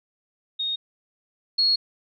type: tone pair in turn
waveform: sine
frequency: 3717 / 4317 Hz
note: A#7 / C#8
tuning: -6 / -47 cents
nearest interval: minor third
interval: 259 cents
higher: second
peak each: -24 / -17 dBFS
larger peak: second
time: 0.59-0.76 / 1.58-1.76 s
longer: second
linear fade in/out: 10 ms
effects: none